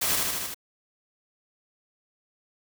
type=noise with echo; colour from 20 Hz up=white; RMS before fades=-26 dBFS; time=0.01-0.16 s; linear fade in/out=10 ms; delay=77 ms; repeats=5; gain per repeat=-2 dB; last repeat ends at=0.545 s; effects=none